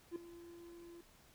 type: tone with ADSR envelope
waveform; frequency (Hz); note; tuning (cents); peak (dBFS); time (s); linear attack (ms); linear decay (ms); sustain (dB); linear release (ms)
triangle; 342.2; F4; -35; -35; 0.11-1.01; 49; 3; -15; 4
effects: pink hiss -65 dBFS RMS until 1.34 s